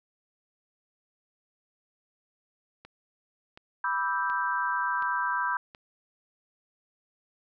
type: click train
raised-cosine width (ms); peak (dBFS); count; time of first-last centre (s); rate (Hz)
0.3; -30; 5; 2.85-5.749; 1.38
type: chord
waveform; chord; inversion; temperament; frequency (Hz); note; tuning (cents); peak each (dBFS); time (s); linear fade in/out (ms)
sine; E minor seventh; second; equal with one note detuned; 984.9 / 1174.7 / 1318.5 / 1568; B5 / D6 / E6 / G6; -5 / 0 / 0 / 0; -29 / -35 / -34 / -30; 3.84-5.57; 2
effects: none